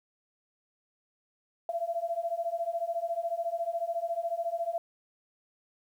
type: beating tone pair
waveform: sine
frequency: 668 / 682 Hz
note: E5 / F5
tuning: +23 / -41 cents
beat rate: 14 Hz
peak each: -33 / -32 dBFS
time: 1.69-4.78 s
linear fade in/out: 2 ms
effects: 10-bit